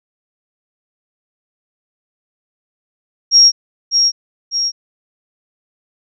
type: tone with echo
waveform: sine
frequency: 5588 Hz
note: F8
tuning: in tune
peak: -4 dBFS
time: 3.31-3.52 s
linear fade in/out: 50 ms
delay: 600 ms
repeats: 2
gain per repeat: -5 dB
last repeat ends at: 4.72 s
effects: none